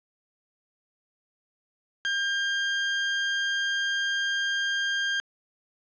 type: tone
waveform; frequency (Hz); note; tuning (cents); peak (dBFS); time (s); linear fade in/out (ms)
30% pulse; 1600; G6; +35; -22; 2.05-5.2; 0
effects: resampled to 16000 Hz + 10-bit